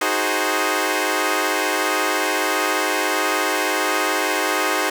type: chord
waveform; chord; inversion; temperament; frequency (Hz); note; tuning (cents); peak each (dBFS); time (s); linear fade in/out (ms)
10% pulse; Ab dominant seventh; second; equal; 311.1 / 370 / 415.3 / 523.3; Eb4 / Gb4 / Ab4 / C5; 0 / 0 / 0 / 0; -16; 0.01-4.9; 5
effects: none